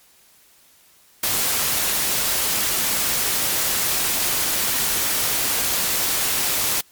white noise, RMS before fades -21 dBFS, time 1.23-6.81 s, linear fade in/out 5 ms, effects white hiss -54 dBFS RMS until 6.91 s + MP3 96 kbps

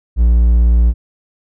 triangle tone, 58.27 Hz, A#1, in tune, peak -5 dBFS, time 0.16-0.94 s, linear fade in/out 50 ms, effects none

